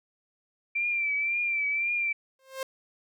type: tone with vibrato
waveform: sine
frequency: 2349 Hz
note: D7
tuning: in tune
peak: -25 dBFS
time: 0.75-2.13 s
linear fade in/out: 10 ms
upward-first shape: triangle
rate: 1.9 Hz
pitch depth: 60 cents each way
type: tone with exponential growth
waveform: sawtooth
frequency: 530 Hz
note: C5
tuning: 22 cents sharp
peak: -25 dBFS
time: 2.39-2.63 s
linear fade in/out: 2 ms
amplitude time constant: 52 ms
effects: none